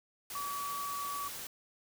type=tone in noise; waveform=sine; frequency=1140 Hz; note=C#6; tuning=48 cents sharp; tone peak=-36 dBFS; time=0.35-1.28 s; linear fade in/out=2 ms; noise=white; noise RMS=-43 dBFS; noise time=0.3-1.47 s; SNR=+4 dB; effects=none